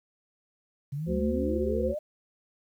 sine exponential sweep, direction up, 135 to 624 Hz, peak -30 dBFS, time 0.92-1.99 s, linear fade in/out 10 ms
harmonic tone, 73.7 Hz, D2, 7 cents sharp, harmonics 1 / 3 / 5 / 7, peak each -32 / -32 / -32 / -32 dBFS, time 1.06-1.95 s, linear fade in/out 50 ms
effects 10-bit

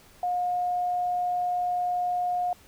sine tone, 716 Hz, F5, 43 cents sharp, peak -24 dBFS, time 0.23-2.53 s, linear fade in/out 2 ms, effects pink hiss -55 dBFS RMS until 2.67 s

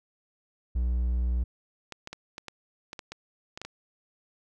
triangle tone, 60.8 Hz, B1, 26 cents flat, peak -22 dBFS, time 0.75-1.44 s, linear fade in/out 10 ms
clicks, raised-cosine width 0.2 ms, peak -21 dBFS, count 11, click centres 1.923 / 2.074 / 2.13 / 2.381 / 2.483 / 2.931 / 2.992 / 3.12 / 3.575 / 3.616 / 3.65 s
effects none

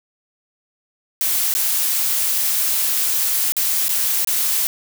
blue noise with dropouts, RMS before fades -19 dBFS, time 1.21-4.67 s, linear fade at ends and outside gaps 0 ms, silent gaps 1.539-1.55 / 3.521-3.567 / 3.882-3.892 / 4.247-4.273 s, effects none

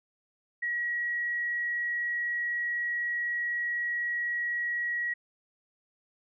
sine tone, 1912 Hz, A#6, 43 cents sharp, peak -28 dBFS, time 0.62-5.14 s, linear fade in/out 10 ms, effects none

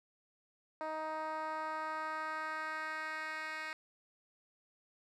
10% pulse tone with band-pass filter sweep, 312.9 Hz, D#4, 10 cents sharp, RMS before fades -40 dBFS, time 0.81-3.73 s, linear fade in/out 0 ms, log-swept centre 750 to 2300 Hz, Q 1.6, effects none

